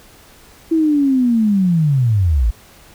sine linear sweep, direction down, 330.5 to 49.28 Hz, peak -11 dBFS, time 0.71-2.51 s, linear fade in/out 10 ms, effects pink hiss -45 dBFS RMS until 2.94 s

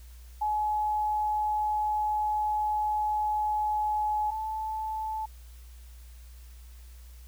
sine tone pair in turn, 848 / 871.3 Hz, G#5 / A5, +36 / -17 cents, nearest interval unison, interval 47 cents, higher second, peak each -25 / -30 dBFS, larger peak first, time 0.41-4.31 / 4.31-5.26 s, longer first, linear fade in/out 10 ms, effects added 60 Hz sine -45 dBFS peak until 7.27 s + white hiss -59 dBFS RMS until 7.27 s

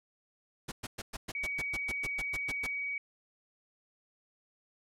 pink noise bursts, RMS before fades -39 dBFS, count 14, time 0.68-2.67 s, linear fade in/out 10 ms, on 40 ms, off 110 ms
sine tone, 2261 Hz, C#7, 34 cents sharp, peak -33 dBFS, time 1.35-2.98 s, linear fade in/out 2 ms
effects low-pass 11000 Hz 12 dB/octave

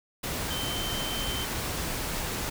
sine tone in noise, 3097 Hz, G7, 22 cents flat, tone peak -34 dBFS, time 0.5-1.45 s, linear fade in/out 10 ms, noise pink, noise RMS -32 dBFS, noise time 0.23-2.5 s, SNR -5 dB, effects none

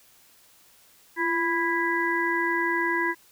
harmonic tone with a mistuned harmonic, 329.6 Hz, E4, in tune, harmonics 1 / 3 / 5 / 6, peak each -28 / -28 / -28 / -28 dBFS, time 1.16-3.15 s, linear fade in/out 50 ms, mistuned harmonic 1, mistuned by +61 cents, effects white hiss -57 dBFS RMS until 3.31 s

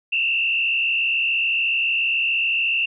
sine tone with frequency modulation, 2715 Hz, F7, 50 cents flat, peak -18 dBFS, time 0.12-2.86 s, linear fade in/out 10 ms, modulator 67 Hz, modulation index 1.4, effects none

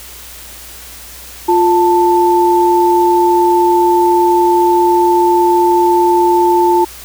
sine tone pair together, 351.2 / 885 Hz, F4 / A5, +10 / +10 cents, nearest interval octave + major third, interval 1600 cents, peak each -10 dBFS, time 1.48-6.85 s, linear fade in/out 10 ms, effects added 60 Hz sine -39 dBFS peak until 7.04 s + white hiss -33 dBFS RMS until 7.04 s

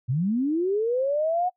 sine linear sweep, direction up, 114.7 to 739 Hz, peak -21 dBFS, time 0.08-1.5 s, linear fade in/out 20 ms, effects noise-tail reverb RT60 0.1 s tail -24 dB re dry

